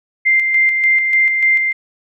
sine tone with tremolo, 2093 Hz, C7, in tune, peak -9 dBFS, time 0.25-1.73 s, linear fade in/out 20 ms, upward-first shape square, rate 3.4 Hz, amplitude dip 40%, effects none

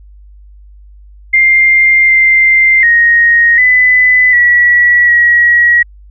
sine tone with pitch steps, 2104 / 2090 / 1872 / 2003 / 1936 / 1910 Hz, C7 / C7 / A#6 / B6 / B6 / A#6, +9 / -2 / +7 / +24 / -35 / +42 cents, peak -4 dBFS, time 1.33-5.83 s, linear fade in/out 10 ms, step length 750 ms, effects added 50 Hz sine -34 dBFS peak until 6.1 s

